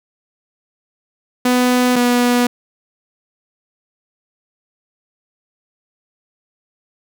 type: tone pair in turn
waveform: sawtooth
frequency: 248.9 / 244.1 Hz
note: B3 / B3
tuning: +14 / -20 cents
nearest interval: unison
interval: 34 cents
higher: first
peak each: -8 dBFS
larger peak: neither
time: 1.45-1.96 / 1.96-2.47 s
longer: neither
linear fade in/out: 5 ms
effects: none